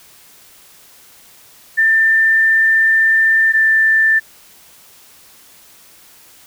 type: tone pair in turn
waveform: sine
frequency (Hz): 1788 / 1774.6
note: A6 / A6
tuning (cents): +27 / +14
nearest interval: unison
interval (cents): 13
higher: first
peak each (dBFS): -9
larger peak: neither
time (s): 1.77-3.53 / 3.53-4.2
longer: first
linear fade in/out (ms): 20
effects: white hiss -45 dBFS RMS until 6.46 s